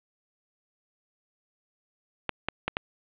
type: clicks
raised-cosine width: 0.3 ms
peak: -10 dBFS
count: 4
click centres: 2.293 / 2.486 / 2.68 / 2.769 s
effects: resampled to 8000 Hz + 7-bit